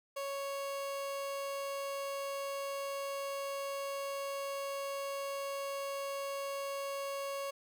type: tone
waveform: 30% pulse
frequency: 554.4 Hz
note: C#5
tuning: in tune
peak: -34 dBFS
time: 0.16-7.51 s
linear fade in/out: 10 ms
effects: none